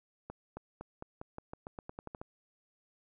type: accelerating click train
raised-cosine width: 1 ms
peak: -28 dBFS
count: 14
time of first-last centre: 0.3-2.215 s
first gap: 270 ms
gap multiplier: 0.89
effects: none